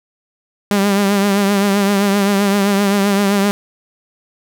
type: tone with vibrato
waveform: sawtooth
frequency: 200.1 Hz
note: G3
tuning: 36 cents sharp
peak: -8 dBFS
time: 0.71-3.51 s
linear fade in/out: 0 ms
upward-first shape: triangle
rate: 7.7 Hz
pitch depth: 56 cents each way
effects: none